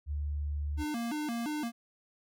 sine tone, 73.2 Hz, D2, 5 cents flat, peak -31 dBFS, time 0.06-0.85 s, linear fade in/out 50 ms
square tone with vibrato, 265.4 Hz, C4, 25 cents sharp, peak -33 dBFS, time 0.77-1.72 s, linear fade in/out 50 ms, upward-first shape square, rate 2.9 Hz, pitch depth 220 cents each way
effects none

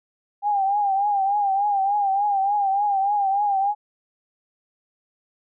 sine tone with vibrato, 801 Hz, G5, 37 cents sharp, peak -18 dBFS, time 0.42-3.75 s, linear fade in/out 50 ms, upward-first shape triangle, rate 3.4 Hz, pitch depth 83 cents each way, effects none

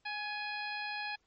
harmonic tone with a mistuned harmonic, 831 Hz, G#5, 1 cent sharp, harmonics 1 / 2 / 3 / 4 / 5 / 6, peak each -41 / -41 / -41 / -49 / -46 / -51 dBFS, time 0.05-1.16 s, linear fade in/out 10 ms, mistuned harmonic 2, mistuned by +27 cents, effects pink hiss -75 dBFS RMS until 1.26 s + MP3 32 kbps

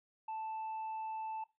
sine tone with tanh clipping, 880 Hz, A5, in tune, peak -39 dBFS, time 0.28-1.44 s, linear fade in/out 5 ms, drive 2 dB, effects noise-tail reverb RT60 0.2 s tail -18 dB re dry + resampled to 8000 Hz

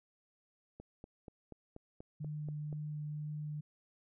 click train, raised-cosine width 2 ms, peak -35 dBFS, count 9, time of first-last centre 0.8-2.728 s, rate 4.15 Hz
sine tone with vibrato, 150.3 Hz, D3, 40 cents sharp, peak -38 dBFS, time 2.2-3.61 s, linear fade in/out 10 ms, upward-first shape triangle, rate 2 Hz, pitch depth 8 cents each way
effects none

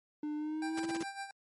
triangle tone with pitch glide, 299.7 to 330.6 Hz, D4 to E4, +35 to +5 cents, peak -32 dBFS, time 0.23-1.03 s, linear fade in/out 2 ms, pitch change +170 cents, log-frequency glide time 0.36-0.89 s
25% pulse tone with tremolo, 790 Hz, G5, 13 cents sharp, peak -34 dBFS, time 0.62-1.31 s, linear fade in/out 2 ms, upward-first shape sine, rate 7.2 Hz, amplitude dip 70%
pink noise bursts, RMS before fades -41 dBFS, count 5, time 0.77-1.03 s, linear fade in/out 5 ms, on 28 ms, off 30 ms
effects high-pass 150 Hz 12 dB/octave + MP3 48 kbps

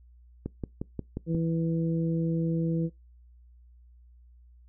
click train, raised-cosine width 3 ms, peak -19 dBFS, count 6, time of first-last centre 0.46-1.348 s, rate 5.63 Hz
harmonic tone, 164.7 Hz, E3, 1 cent flat, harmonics 1 / 2 / 3, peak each -26 / -32 / -36 dBFS, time 1.26-2.9 s, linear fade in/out 50 ms
effects noise-tail reverb RT60 0.2 s tail -24 dB re dry + added 60 Hz sine -52 dBFS peak until 4.68 s

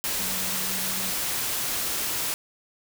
sine tone in noise, 188.4 Hz, F#3, 32 cents sharp, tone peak -39 dBFS, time 0.19-1.1 s, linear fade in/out 0 ms, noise white, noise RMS -28 dBFS, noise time 0.04-2.34 s, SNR -14 dB, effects none

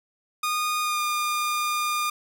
sawtooth tone with pitch glide, 1228 to 1210.4 Hz, D#6 to D#6, -23 to -48 cents, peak -20 dBFS, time 0.43-2.1 s, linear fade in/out 5 ms, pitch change -25 cents, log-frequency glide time 0.82-1 s, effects none

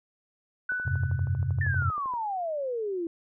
sine tone with exponential decay, 1491 Hz, F#6, 13 cents sharp, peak -25 dBFS, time 0.69-1.71 s, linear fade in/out 5 ms, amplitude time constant 220 ms
click train, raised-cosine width 1 ms, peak -31 dBFS, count 19, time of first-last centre 0.72-2.137 s, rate 12.7 Hz
sine chord, F suspended second, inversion none, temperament equal, 87.31 / 98 / 130.81 Hz, F2 / G2 / C3, 0 / 0 / 0 cents, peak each -29 dBFS, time 0.85-1.91 s, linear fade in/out 20 ms
sine exponential sweep, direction down, 1817 to 326.2 Hz, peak -28 dBFS, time 1.61-3.07 s, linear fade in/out 2 ms
effects none

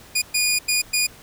15% pulse tone bursts at uneven times, 2447 Hz, D#7, 29 cents flat, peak -11 dBFS, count 4, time 0.15-0.22 / 0.34-0.59 / 0.68-0.82 / 0.93-1.07 s, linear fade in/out 10 ms, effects pink hiss -46 dBFS RMS until 1.22 s

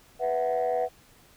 sine chord, B suspended fourth, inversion none, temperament equal with one note detuned, 493.9 / 659.3 / 744.3 Hz, B4 / E5 / F#5, 0 / 0 / +10 cents, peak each -26 / -28 / -27 dBFS, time 0.19-0.89 s, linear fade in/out 50 ms, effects tanh soft clip ceiling -19 dBFS + pink hiss -57 dBFS RMS until 1.36 s

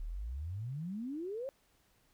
sine exponential sweep, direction up, 34.89 to 560 Hz, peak -37 dBFS, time 0-1.49 s, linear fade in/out 0 ms, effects pink hiss -71 dBFS RMS until 2.13 s

